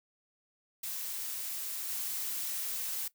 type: noise with level steps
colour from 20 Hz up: blue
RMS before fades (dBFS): -38 / -36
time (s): 0.83-3.08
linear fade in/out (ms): 5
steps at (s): 1.89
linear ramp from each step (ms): 2
effects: noise-tail reverb RT60 0.1 s tail -17 dB re dry

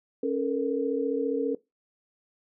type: tone cluster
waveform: sine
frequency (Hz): 275.4 / 439 / 473.8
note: C#4 / A4 / A#4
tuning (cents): -11 / -4 / +28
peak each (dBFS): -29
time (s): 0.23-1.55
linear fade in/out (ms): 5
effects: noise-tail reverb RT60 0.2 s tail -20 dB re dry

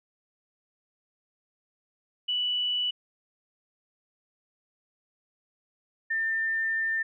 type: tone pair in turn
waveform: sine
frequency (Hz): 2960 / 1797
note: F#7 / A6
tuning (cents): 0 / +36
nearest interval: major sixth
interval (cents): 864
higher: first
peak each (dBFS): -25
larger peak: neither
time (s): 2.28-2.91 / 6.1-7.03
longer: second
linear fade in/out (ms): 10
effects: none

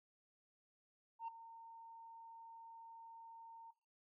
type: tone with ADSR envelope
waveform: sine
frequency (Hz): 914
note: A#5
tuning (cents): -34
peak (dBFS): -38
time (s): 1.19-3.71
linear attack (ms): 90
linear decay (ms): 7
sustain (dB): -15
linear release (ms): 8
effects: noise-tail reverb RT60 0.3 s tail -17 dB re dry + tanh soft clip ceiling -40 dBFS

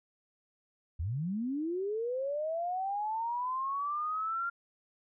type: linear sweep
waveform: sine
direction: up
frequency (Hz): 70.9 to 1396.9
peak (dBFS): -31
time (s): 0.99-4.5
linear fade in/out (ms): 10
effects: none

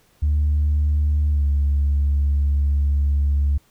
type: tone with pitch glide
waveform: sine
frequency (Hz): 74.2 to 71.18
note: D2 to C#2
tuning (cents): +18 to +46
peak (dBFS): -14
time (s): 0.22-3.58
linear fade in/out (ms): 10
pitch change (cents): -72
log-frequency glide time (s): 1.3-1.44
effects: tanh soft clip ceiling -13 dBFS + pink hiss -59 dBFS RMS until 3.7 s

